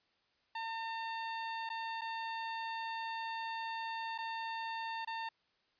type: tone with dropouts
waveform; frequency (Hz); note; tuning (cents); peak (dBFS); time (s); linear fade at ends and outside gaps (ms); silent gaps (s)
sawtooth; 905; A5; +48; -34; 0.55-5.29; 5; 1.692-1.7 / 2.011-2.016 / 4.179-4.185 / 5.049-5.073
effects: white hiss -75 dBFS RMS until 5.79 s + resampled to 11025 Hz